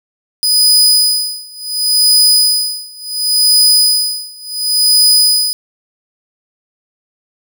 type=tone with tremolo; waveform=sawtooth; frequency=4978 Hz; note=D#8; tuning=in tune; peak=-3 dBFS; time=0.43-5.53 s; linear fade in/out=0 ms; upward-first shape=sine; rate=0.7 Hz; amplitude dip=95%; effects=none

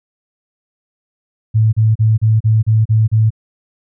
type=tone bursts; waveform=sine; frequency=110 Hz; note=A2; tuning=in tune; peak=-8 dBFS; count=8; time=1.54-3.305 s; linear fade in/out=20 ms; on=190 ms; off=35 ms; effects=none

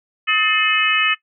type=harmonic tone with a mistuned harmonic; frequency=425 Hz; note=G#4; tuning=40 cents sharp; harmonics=3 / 4 / 5 / 6 / 7; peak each=-21 / -22 / -23 / -19 / -22 dBFS; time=0.27-1.15 s; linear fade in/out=20 ms; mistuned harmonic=4; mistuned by=+77 cents; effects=noise-tail reverb RT60 0.1 s tail -18 dB re dry

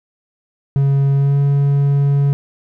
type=tone with pitch glide; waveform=triangle; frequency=138.6 to 141.02 Hz; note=C#3 to C#3; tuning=0 to +30 cents; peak=-9 dBFS; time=0.76-2.33 s; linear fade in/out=0 ms; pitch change=+30 cents; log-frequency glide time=1.14-1.38 s; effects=none

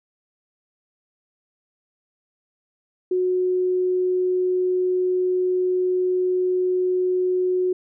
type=tone; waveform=sine; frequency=366.1 Hz; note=F#4; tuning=18 cents flat; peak=-18 dBFS; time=3.11-7.73 s; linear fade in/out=5 ms; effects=none

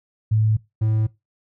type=tone pair in turn; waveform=sine / triangle; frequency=108.8 / 109.31 Hz; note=A2 / A2; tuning=-19 / -11 cents; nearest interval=unison; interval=8 cents; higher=second; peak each=-15 dBFS; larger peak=neither; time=0.31-0.57 / 0.81-1.07 s; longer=neither; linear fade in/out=10 ms; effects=noise-tail reverb RT60 0.2 s tail -19 dB re dry

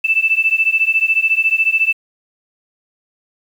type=beating tone pair; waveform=sine; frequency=2637 / 2651 Hz; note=E7 / E7; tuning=0 / +9 cents; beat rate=14 Hz; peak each=-15 dBFS; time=0.04-1.93 s; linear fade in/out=10 ms; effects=7-bit

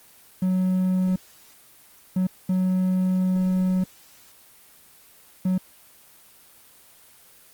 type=tone bursts at uneven times; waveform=triangle; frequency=185.2 Hz; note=F#3; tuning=2 cents sharp; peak=-17 dBFS; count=4; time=0.42-1.16 / 2.16-2.27 / 2.49-3.84 / 5.45-5.58 s; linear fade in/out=5 ms; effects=white hiss -52 dBFS RMS until 7.53 s + Opus 24 kbps

